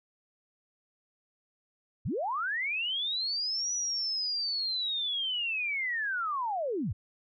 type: linear two-way sweep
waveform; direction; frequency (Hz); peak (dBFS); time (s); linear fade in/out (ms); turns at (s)
sine; up then down; 66.6 to 5920 to 66.6; -29; 2.05-6.93; 10; 3.73
effects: none